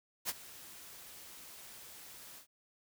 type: noise with ADSR envelope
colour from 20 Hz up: white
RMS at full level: -34 dBFS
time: 0.25-2.47 s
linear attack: 41 ms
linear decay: 33 ms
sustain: -18 dB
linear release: 100 ms
effects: none